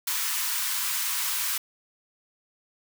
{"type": "high-pass noise", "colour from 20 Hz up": "white", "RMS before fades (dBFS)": -28, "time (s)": [0.07, 1.58], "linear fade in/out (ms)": 5, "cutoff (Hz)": 900, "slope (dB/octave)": 96, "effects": []}